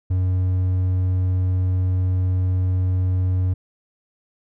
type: tone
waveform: triangle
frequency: 92.1 Hz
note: F#2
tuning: 7 cents flat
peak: -15 dBFS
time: 0.1-3.54 s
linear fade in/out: 10 ms
effects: none